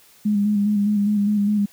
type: tone with vibrato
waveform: sine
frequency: 206.2 Hz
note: G#3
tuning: 12 cents flat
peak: -16 dBFS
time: 0.25-1.66 s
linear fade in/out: 10 ms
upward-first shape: square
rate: 4.9 Hz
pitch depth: 30 cents each way
effects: white hiss -52 dBFS RMS until 1.72 s